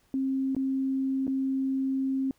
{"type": "tone with dropouts", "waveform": "sine", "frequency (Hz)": 266.9, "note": "C4", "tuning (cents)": 35, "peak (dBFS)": -25, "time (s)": [0.14, 2.31], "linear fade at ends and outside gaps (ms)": 1, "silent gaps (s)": [[0.549, 0.565], [1.269, 1.278]], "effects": ["pink hiss -67 dBFS RMS until 2.38 s"]}